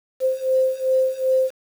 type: beating tone pair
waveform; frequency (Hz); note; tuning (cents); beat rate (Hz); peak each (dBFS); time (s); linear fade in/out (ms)
sine; 520 / 522.6; C5 / C5; -11 / -2; 2.6; -21 / -19; 0.2-1.51; 50
effects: 7-bit

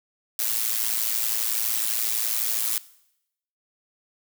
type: noise with amplitude modulation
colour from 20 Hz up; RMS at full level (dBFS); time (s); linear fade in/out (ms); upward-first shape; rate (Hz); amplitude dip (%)
blue; -22; 0.39-2.78; 2; sine; 112; 75
effects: noise-tail reverb RT60 0.8 s tail -19 dB re dry

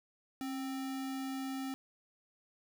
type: tone with sample-and-hold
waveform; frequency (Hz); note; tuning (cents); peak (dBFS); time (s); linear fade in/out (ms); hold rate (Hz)
sine; 268.4; C4; +44; -36; 0.41-1.74; 0; 1050
effects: none

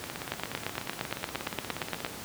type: two click trains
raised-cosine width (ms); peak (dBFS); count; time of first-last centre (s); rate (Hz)
0.3; -13 / -19; 16 / 35; 0.32-2.048 / 0.04-2.064; 8.68 / 16.8
effects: pink hiss -41 dBFS RMS until 2.24 s + high-pass 100 Hz 12 dB/octave

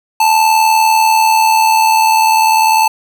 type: tone with amplitude modulation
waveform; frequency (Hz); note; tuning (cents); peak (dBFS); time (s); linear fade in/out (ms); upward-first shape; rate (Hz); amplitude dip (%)
square; 880; A5; 0; -6; 0.2-2.88; 5; sine; 80.2; 50
effects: none

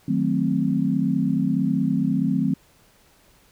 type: chord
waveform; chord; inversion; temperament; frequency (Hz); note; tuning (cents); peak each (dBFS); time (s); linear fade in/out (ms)
sine; D# diminished seventh; none; equal; 155.56 / 185 / 220 / 261.6; D#3 / F#3 / A3 / C4; 0 / 0 / 0 / 0; -26 / -24 / -25 / -23; 0.08-2.54; 5
effects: pink hiss -57 dBFS RMS until 3.51 s

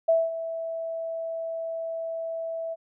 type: tone with ADSR envelope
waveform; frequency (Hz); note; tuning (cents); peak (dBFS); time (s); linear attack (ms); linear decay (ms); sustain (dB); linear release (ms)
sine; 657; E5; -6; -16; 0.08-2.76; 11; 210; -13; 34
effects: none

